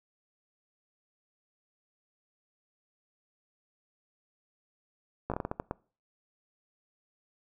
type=slowing click train; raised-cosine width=1 ms; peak=-18 dBFS; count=9; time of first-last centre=5.3-5.711 s; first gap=16 ms; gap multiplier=1.32; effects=noise-tail reverb RT60 0.4 s tail -23 dB re dry